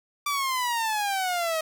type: exponential sweep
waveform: sawtooth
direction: down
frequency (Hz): 1174.7 to 628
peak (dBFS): -21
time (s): 0.26-1.61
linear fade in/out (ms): 5
effects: 8-bit